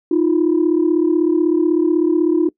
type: tone pair together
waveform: sine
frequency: 313.1 / 349.2 Hz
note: D#4 / F4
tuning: +11 / 0 cents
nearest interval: major second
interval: 189 cents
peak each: -14 dBFS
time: 0.11-2.49 s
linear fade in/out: 5 ms
effects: noise-tail reverb RT60 0.1 s tail -23 dB re dry + tanh soft clip ceiling -7 dBFS